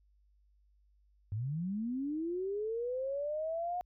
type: linear sweep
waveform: sine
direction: up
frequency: 97 to 725 Hz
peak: -33 dBFS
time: 1.32-3.81 s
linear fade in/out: 0 ms
effects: added 50 Hz sine -65 dBFS peak until 3.85 s